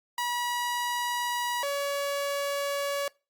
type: tone pair in turn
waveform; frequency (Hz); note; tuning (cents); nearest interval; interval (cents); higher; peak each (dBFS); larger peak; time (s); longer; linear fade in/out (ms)
sawtooth; 967 / 565.3; B5 / C#5; -37 / +34; major sixth; 929; first; -24; neither; 0.18-1.63 / 1.63-3.08; neither; 2
effects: noise-tail reverb RT60 0.3 s tail -24 dB re dry + Opus 48 kbps